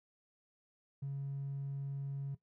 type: tone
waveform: triangle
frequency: 138.8 Hz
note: C#3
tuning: 3 cents sharp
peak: -33 dBFS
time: 1.02-2.35 s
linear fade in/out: 10 ms
effects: noise-tail reverb RT60 0.1 s tail -17 dB re dry + tanh soft clip ceiling -35 dBFS